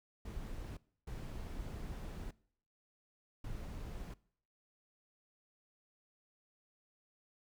brown noise bursts at uneven times, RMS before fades -44 dBFS, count 3, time 0.25-0.77 / 1.07-2.31 / 3.44-4.14 s, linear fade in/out 5 ms, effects noise-tail reverb RT60 0.6 s tail -22 dB re dry

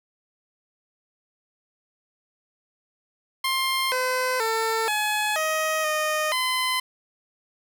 15% pulse tone with pitch steps, 1058 / 510 / 447.9 / 847 / 629 / 616 / 1023 Hz, C6 / C5 / A4 / G#5 / D#5 / D#5 / C6, +19 / -44 / +31 / +34 / +19 / -17 / -39 cents, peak -16 dBFS, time 3.44-6.8 s, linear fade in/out 5 ms, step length 480 ms, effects none

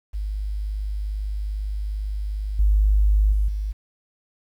sine tone with level steps, 51.2 Hz, G#1, 24 cents flat, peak -24 / -14 / -17 / -23 dBFS, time 0.13-3.73 s, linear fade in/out 20 ms, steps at 2.59 / 3.32 / 3.48 s, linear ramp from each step 5 ms, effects 9-bit

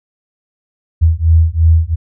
sine beating tone pair, 80.2 / 83.1 Hz, E2 / E2, -47 / +15 cents, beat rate 2.9 Hz, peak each -10 dBFS, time 1.01-1.96 s, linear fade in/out 20 ms, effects none

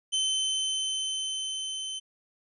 sawtooth tone with level ramp, 3071 Hz, G7, 36 cents flat, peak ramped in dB -21 to -30 dBFS, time 0.12-2 s, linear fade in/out 20 ms, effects resampled to 24000 Hz

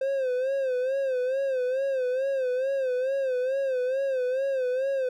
triangle tone with vibrato, 523.3 Hz, C5, in tune, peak -22 dBFS, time 0.01-5.09 s, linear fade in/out 5 ms, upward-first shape sine, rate 2.3 Hz, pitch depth 88 cents each way, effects none

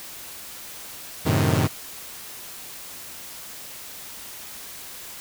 sawtooth chord, F# diminished seventh, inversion none, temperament equal, 92.5 / 110 / 130.81 / 155.56 Hz, F#2 / A2 / C3 / Eb3, 0 / 0 / 0 / 0 cents, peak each -20 dBFS, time 1.25-1.68 s, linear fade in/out 20 ms, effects white hiss -39 dBFS RMS until 5.2 s

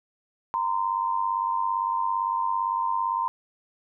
sine tone pair together, 930.3 / 1028 Hz, A#5 / C6, -4 / -31 cents, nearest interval major second, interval 173 cents, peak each -26 / -26 dBFS, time 0.54-3.28 s, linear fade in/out 0 ms, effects none

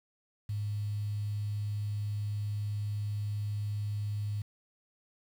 sine tone with quantisation, 103.83 Hz, G#2, in tune, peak -31 dBFS, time 0.49-4.42 s, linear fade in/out 5 ms, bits 9, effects none

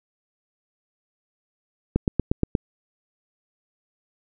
click train, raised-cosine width 3 ms, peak -6 dBFS, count 6, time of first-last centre 1.96-2.552 s, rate 8.45 Hz, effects none

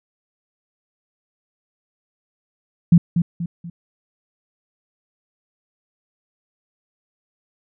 sine tone with echo, 170.6 Hz, F3, 40 cents flat, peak -6 dBFS, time 2.92-2.98 s, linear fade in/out 5 ms, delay 240 ms, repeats 3, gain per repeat -8 dB, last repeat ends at 3.7 s, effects none

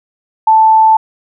sine tone, 880 Hz, A5, in tune, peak -4 dBFS, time 0.47-0.97 s, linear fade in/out 5 ms, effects none

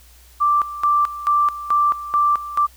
sine tone with tremolo, 1175 Hz, D6, 1 cent sharp, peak -13 dBFS, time 0.4-2.67 s, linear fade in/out 20 ms, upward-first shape square, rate 2.3 Hz, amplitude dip 80%, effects added 60 Hz sine -47 dBFS peak until 2.76 s + white hiss -51 dBFS RMS until 2.76 s

